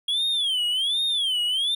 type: tone with vibrato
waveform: triangle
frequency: 3274 Hz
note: G#7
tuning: 25 cents flat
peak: -20 dBFS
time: 0.08-1.75 s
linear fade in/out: 5 ms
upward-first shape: sine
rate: 1.3 Hz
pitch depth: 210 cents each way
effects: none